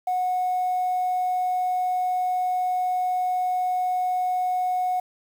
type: tone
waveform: sine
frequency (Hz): 732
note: F#5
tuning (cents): -19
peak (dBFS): -20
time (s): 0.07-5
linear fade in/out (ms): 5
effects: tanh soft clip ceiling -18 dBFS + 8-bit